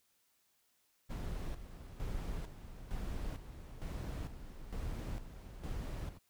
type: noise with tremolo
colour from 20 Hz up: brown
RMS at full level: -40 dBFS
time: 1.09-6.19 s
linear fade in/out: 20 ms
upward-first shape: square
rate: 1.1 Hz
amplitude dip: 65%
effects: white hiss -75 dBFS RMS until 6.29 s